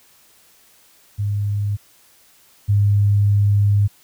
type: tone pair in turn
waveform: sine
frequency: 102.3 / 101.87 Hz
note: G#2 / G#2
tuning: -26 / -33 cents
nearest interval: unison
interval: 7 cents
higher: first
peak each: -18 / -12 dBFS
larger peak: second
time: 1.18-1.77 / 2.68-3.88 s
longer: second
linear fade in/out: 20 ms
effects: white hiss -53 dBFS RMS until 4.03 s